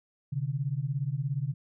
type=beating tone pair; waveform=sine; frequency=130 / 147 Hz; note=C3 / D3; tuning=-11 / +2 cents; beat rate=17 Hz; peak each=-31 dBFS; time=0.32-1.54 s; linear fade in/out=10 ms; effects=none